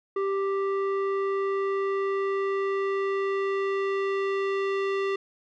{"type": "tone with low-pass filter sweep", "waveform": "square", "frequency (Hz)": 392.1, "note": "G4", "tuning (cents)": 0, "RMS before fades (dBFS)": -27, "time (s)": [0.16, 5.16], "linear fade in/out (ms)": 5, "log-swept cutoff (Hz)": [1300, 2800], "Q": 1.2, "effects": []}